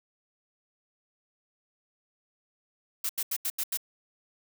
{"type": "noise bursts", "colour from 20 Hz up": "blue", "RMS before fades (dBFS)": -30, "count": 6, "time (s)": [3.04, 3.773], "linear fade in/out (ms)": 5, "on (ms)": 53, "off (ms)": 83, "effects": []}